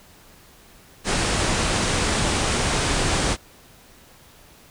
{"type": "low-pass noise", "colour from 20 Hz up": "pink", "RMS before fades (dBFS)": -22, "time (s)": [1.04, 3.37], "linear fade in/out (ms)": 50, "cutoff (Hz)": 9700, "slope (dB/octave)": 96, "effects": ["pink hiss -50 dBFS RMS until 4.7 s"]}